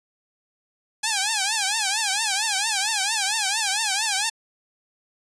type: tone with vibrato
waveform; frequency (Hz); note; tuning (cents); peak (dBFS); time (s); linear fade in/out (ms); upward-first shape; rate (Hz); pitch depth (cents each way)
5% pulse; 830.6; G#5; 0; -9; 1.03-4.3; 10; triangle; 4.4; 180
effects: resampled to 22050 Hz